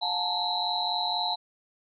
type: tone cluster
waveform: sine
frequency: 715 / 860 / 904 / 3897 / 4086 Hz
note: F5 / A5 / A5 / B7 / C8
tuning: +41 / -40 / +47 / -24 / -42 cents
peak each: -32 / -33 / -35 / -32 / -31 dBFS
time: 0.01-1.36 s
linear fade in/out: 20 ms
effects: none